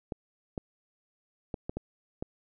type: clicks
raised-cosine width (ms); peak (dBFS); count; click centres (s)
2; -20; 6; 0.122 / 0.578 / 1.542 / 1.695 / 1.77 / 2.225
effects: none